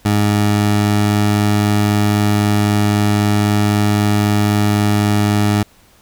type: tone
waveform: 20% pulse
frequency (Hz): 103.83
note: G#2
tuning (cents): 0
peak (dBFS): -7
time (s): 0.05-5.63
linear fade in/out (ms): 5
effects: pink hiss -50 dBFS RMS until 6.01 s